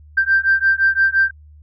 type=beating tone pair; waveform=sine; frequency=1569 / 1574.8 Hz; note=G6 / G6; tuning=+1 / +8 cents; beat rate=5.8 Hz; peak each=-15 dBFS; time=0.17-1.31 s; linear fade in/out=10 ms; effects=tanh soft clip ceiling -5 dBFS + added 75 Hz sine -41 dBFS peak until 1.62 s